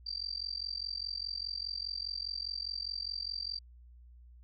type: tone with amplitude modulation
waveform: sine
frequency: 4679 Hz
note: D8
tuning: 7 cents flat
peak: -31 dBFS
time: 0.06-3.59 s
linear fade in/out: 10 ms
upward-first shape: sine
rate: 44.9 Hz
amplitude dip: 100%
effects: added 60 Hz sine -52 dBFS peak until 4.43 s + MP3 96 kbps